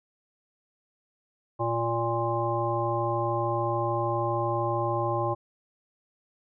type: harmonic tone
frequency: 116.54 Hz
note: A#2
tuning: in tune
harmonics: 1 / 3 / 5 / 7 / 9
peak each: -31 / -31 / -31 / -31 / -31 dBFS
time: 1.59-5.35 s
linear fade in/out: 20 ms
effects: none